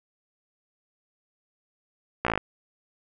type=slowing click train; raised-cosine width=0.5 ms; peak=-9 dBFS; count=8; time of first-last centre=2.25-2.376 s; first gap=16 ms; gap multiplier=1.04; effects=none

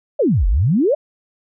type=exponential two-way sweep; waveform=sine; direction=down then up; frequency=641 to 41.15 to 641 Hz; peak=-12 dBFS; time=0.19-0.95 s; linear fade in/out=10 ms; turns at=0.47 s; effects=none

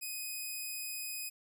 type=tone; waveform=5% pulse; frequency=2505 Hz; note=D#7; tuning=11 cents sharp; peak=-29 dBFS; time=0.01-1.3 s; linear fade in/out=20 ms; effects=none

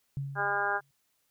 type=tone with exponential decay; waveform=sine; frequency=138.59 Hz; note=C#3; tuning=in tune; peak=-29 dBFS; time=0.17-0.91 s; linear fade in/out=0 ms; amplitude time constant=160 ms
type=harmonic tone; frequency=202.3 Hz; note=G#3; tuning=45 cents flat; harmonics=2 / 3 / 4 / 5 / 6 / 7 / 8; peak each=-38 / -39 / -32 / -37 / -37 / -33 / -32 dBFS; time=0.35-0.81 s; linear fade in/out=50 ms
effects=white hiss -74 dBFS RMS until 1.3 s

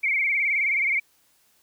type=tone with vibrato; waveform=sine; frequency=2217 Hz; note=C#7; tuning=in tune; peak=-20 dBFS; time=0.03-1 s; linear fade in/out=10 ms; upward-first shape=sine; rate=19 Hz; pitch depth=93 cents each way; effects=white hiss -63 dBFS RMS until 1.62 s

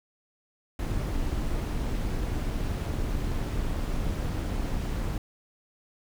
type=noise with amplitude modulation; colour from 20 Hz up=brown; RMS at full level=-27 dBFS; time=0.79-5.18 s; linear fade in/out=2 ms; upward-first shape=sine; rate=261 Hz; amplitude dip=45%; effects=none

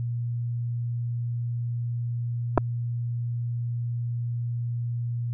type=clicks; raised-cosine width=1 ms; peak=-5 dBFS; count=2; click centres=2.576 / 2.579 s; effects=added 119 Hz sine -26 dBFS peak until 5.33 s

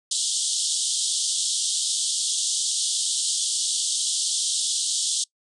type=band-pass noise; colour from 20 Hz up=white; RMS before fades=-25 dBFS; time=0.11-5.24 s; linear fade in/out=5 ms; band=3100 to 9400 Hz; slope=96 dB/octave; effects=noise-tail reverb RT60 0.1 s tail -23 dB re dry

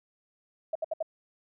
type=tone bursts; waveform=sine; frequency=641 Hz; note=E5; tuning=49 cents flat; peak=-27 dBFS; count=4; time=0.73-1.027 s; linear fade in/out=5 ms; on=24 ms; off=67 ms; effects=none

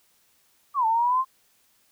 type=exponential two-way sweep; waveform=sine; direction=down then up; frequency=1200 to 877 to 1065 Hz; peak=-19 dBFS; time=0.74-1.25 s; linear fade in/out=50 ms; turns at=0.86 s; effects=white hiss -64 dBFS RMS until 1.91 s

